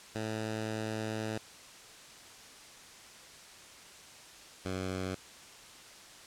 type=tone pair in turn; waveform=10% pulse; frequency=109.5 / 93.5 Hz; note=A2 / F#2; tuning=-8 / +19 cents; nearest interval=minor third; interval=273 cents; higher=first; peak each=-26 / -26 dBFS; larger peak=neither; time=0.15-1.38 / 4.65-5.15 s; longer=first; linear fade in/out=5 ms; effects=white hiss -52 dBFS RMS until 6.26 s + low-pass 8000 Hz 12 dB/octave